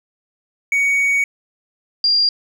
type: tone pair in turn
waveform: triangle / sine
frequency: 2241 / 4784 Hz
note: C#7 / D8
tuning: +18 / +31 cents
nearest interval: octave + minor second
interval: 1313 cents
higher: second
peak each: -12 dBFS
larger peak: neither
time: 0.72-1.24 / 2.04-2.29 s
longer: first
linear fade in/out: 2 ms
effects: none